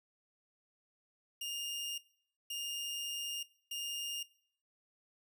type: tone bursts at uneven times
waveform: sawtooth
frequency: 2825 Hz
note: F7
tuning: 19 cents sharp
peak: -35 dBFS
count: 3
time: 1.41-1.98 / 2.5-3.43 / 3.71-4.23 s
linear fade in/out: 5 ms
effects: noise-tail reverb RT60 0.6 s tail -19 dB re dry